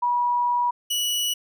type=tone pair in turn; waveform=sine / sawtooth; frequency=969 / 2939 Hz; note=B5 / F#7; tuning=-33 / -12 cents; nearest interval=octave + perfect fifth; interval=1921 cents; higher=second; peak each=-19 dBFS; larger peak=neither; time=0.02-0.71 / 0.9-1.34 s; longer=first; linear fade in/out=10 ms; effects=none